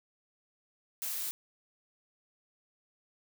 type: noise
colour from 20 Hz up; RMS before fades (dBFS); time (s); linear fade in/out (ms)
blue; -36; 1.02-1.31; 0
effects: none